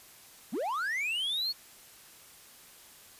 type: linear sweep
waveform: triangle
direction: up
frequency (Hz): 164.81 to 4435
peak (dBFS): -28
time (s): 0.52-1.53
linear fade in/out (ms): 20
effects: white hiss -54 dBFS RMS until 3.19 s + resampled to 32000 Hz